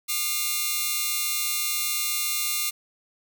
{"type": "tone cluster", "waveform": "5% pulse", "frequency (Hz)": [1212, 2133, 2781, 3516, 3980], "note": ["D#6", "C7", "F7", "A7", "B7"], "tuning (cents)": [-46, 33, -8, -2, 13], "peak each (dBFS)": [-21, -19, -21, -26, -24], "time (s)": [0.08, 2.71], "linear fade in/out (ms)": 20, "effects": []}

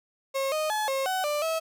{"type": "tone with pitch steps", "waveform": "35% pulse", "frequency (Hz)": [541, 619, 855, 538, 750, 592, 647], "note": ["C#5", "D#5", "A5", "C5", "F#5", "D5", "E5"], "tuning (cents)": [-42, -9, -50, 48, 23, 14, -32], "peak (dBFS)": -24, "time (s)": [0.34, 1.6], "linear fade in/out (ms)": 20, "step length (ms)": 180, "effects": []}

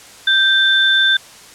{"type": "tone pair together", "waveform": "sine", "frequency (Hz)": [1568, 3547], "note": ["G6", "A7"], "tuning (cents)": [0, 13], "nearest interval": "octave + major second", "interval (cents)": 1413, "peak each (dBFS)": -13, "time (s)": [0.27, 1.17], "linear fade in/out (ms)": 5, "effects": ["white hiss -40 dBFS RMS until 1.54 s", "low-pass 9000 Hz 12 dB/octave"]}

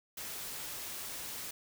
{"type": "noise", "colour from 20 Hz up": "white", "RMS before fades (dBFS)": -42, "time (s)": [0.17, 1.51], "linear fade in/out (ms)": 5, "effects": []}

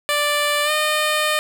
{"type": "tone with pitch glide", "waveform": "10% pulse", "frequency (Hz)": [587.3, 609.4], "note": ["D5", "D#5"], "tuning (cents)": [0, -36], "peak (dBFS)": -9, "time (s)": [0.09, 1.39], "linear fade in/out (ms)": 0, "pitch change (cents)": 64, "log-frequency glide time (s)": [0.64, 0.71], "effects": []}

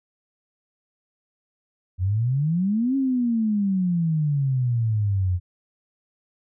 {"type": "exponential two-way sweep", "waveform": "sine", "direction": "up then down", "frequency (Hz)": [87.4, 274.8, 87.4], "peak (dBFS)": -19, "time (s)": [1.98, 5.4], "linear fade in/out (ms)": 50, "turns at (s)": 2.96, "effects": []}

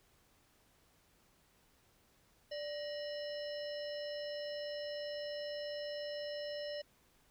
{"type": "harmonic tone with a mistuned harmonic", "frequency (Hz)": 587.3, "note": "D5", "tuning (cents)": 0, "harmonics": [1, 3, 5, 7, 9], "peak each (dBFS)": [-40, -52, -51, -55, -50], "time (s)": [2.51, 6.82], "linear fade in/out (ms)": 10, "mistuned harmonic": 3, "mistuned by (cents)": 120, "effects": ["pink hiss -70 dBFS RMS until 7.3 s"]}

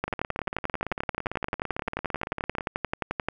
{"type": "two click trains", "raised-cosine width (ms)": 0.5, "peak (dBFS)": [-11, -16], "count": [38, 46], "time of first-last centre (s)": [[0.04, 3.286], [0.08, 2.608]], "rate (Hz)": [11.4, 17.8], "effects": []}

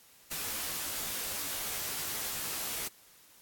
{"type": "noise with comb filter", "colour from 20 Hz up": "white", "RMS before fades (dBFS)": -36, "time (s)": [0.31, 2.88], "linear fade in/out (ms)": 5, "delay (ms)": 16, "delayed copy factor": -0.65, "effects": ["white hiss -59 dBFS RMS until 3.41 s", "AAC 64 kbps"]}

